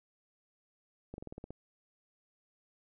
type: slowing click train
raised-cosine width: 2 ms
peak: -30 dBFS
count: 8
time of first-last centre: 1.14-1.506 s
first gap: 41 ms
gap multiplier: 1.08
effects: none